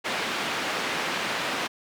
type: band-pass noise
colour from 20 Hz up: white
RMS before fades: -29 dBFS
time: 0.04-1.68 s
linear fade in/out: 20 ms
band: 190 to 2600 Hz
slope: 12 dB/octave
effects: none